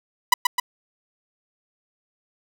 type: tone with echo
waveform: sawtooth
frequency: 987.8 Hz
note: B5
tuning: in tune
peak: -7 dBFS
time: 0.32-0.34 s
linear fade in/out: 5 ms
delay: 130 ms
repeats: 2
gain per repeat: -4 dB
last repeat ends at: 0.6 s
effects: none